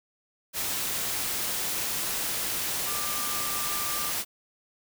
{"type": "tone in noise", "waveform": "sine", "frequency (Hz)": 1189, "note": "D6", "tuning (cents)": 21, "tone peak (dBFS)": -36, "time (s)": [2.85, 4.13], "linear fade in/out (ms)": 50, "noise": "white", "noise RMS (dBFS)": -30, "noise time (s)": [0.53, 4.25], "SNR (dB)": -9, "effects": []}